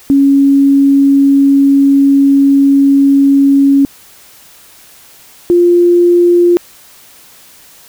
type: tone pair in turn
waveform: sine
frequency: 277.2 / 349.3 Hz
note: C#4 / F4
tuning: 0 / 0 cents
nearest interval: major third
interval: 400 cents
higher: second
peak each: -4 dBFS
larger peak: neither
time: 0.1-3.85 / 5.5-6.57 s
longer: first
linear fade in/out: 0 ms
effects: white hiss -40 dBFS RMS until 7.88 s